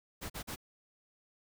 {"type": "noise bursts", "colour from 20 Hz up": "pink", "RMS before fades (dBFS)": -41, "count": 3, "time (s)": [0.21, 0.561], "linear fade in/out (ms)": 20, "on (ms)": 89, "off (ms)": 42, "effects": []}